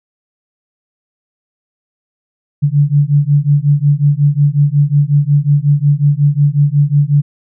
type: beating tone pair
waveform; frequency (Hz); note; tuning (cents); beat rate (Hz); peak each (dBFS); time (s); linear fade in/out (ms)
sine; 142 / 147.5; C#3 / D3; +42 / +8; 5.5; -11; 2.62-7.22; 20
effects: none